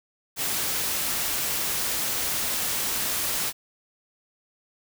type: noise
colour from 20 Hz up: white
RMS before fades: -27 dBFS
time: 0.36-3.53 s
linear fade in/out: 50 ms
effects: none